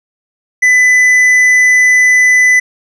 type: tone with tanh clipping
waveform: sine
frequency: 2000 Hz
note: B6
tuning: 21 cents sharp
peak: -6 dBFS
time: 0.62-2.6 s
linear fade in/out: 10 ms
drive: 7 dB
effects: none